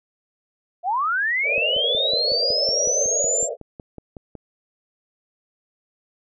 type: linear sweep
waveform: sine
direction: up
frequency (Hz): 659.3 to 7459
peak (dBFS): -19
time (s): 0.83-3.49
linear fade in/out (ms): 50
type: band-pass noise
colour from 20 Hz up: white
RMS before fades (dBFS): -27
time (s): 1.43-3.57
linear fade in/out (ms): 50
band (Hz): 450 to 640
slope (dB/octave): 96
type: click train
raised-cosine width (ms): 2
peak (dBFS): -23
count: 16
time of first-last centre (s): 1.58-4.353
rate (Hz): 5.41
effects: none